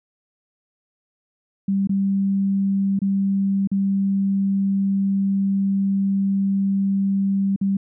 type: tone with dropouts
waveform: sine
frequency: 196 Hz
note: G3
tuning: in tune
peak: -17 dBFS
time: 1.68-7.77 s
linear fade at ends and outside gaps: 5 ms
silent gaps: 1.873-1.893 / 2.991-3.017 / 3.674-3.715 / 7.562-7.612 s
effects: none